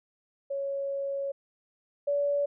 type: tone pair in turn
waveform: sine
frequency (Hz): 554.4 / 572.3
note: C#5 / D5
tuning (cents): 0 / -45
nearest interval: minor second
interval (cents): 55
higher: second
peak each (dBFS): -29 / -24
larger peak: second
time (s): 0.5-1.32 / 2.07-2.46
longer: first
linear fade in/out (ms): 10
effects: none